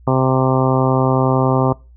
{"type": "harmonic tone", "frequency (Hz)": 130.81, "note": "C3", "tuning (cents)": 0, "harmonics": [1, 2, 3, 4, 5, 6, 7, 8, 9], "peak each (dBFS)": [-16, -19, -21, -22, -23, -24, -24, -25, -26], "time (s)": [0.07, 1.73], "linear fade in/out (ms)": 5, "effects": ["noise-tail reverb RT60 0.3 s tail -24 dB re dry", "added 60 Hz sine -41 dBFS peak until 1.96 s"]}